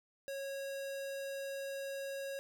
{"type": "tone", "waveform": "square", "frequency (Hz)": 549, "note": "C#5", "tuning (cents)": -17, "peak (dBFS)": -40, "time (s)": [0.28, 2.39], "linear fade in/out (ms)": 0, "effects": []}